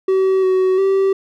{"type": "tone with pitch steps", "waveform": "triangle", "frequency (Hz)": [380.6, 374.4, 387.6], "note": ["F#4", "F#4", "G4"], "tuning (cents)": [49, 20, -20], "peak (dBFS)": -10, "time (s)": [0.08, 1.13], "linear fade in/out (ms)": 5, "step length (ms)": 350, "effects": []}